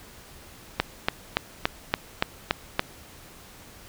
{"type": "click train", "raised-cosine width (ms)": 0.3, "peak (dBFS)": -4, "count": 8, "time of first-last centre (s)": [0.8, 2.794], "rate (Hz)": 3.51, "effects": ["pink hiss -48 dBFS RMS until 3.88 s"]}